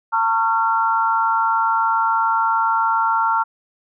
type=tone cluster; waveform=sine; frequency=900 / 1107 / 1370 Hz; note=A5 / C#6 / F6; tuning=+39 / -3 / -34 cents; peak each=-18 / -24 / -19 dBFS; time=0.12-3.44 s; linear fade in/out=20 ms; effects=none